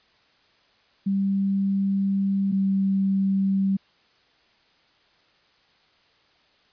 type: tone pair in turn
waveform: sine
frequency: 196 / 194.2 Hz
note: G3 / G3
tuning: 0 / -16 cents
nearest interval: unison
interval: 16 cents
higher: first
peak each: -20 / -19 dBFS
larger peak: second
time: 1.06-2.52 / 2.52-3.77 s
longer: first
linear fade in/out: 10 ms
effects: white hiss -61 dBFS RMS until 6.72 s + resampled to 11025 Hz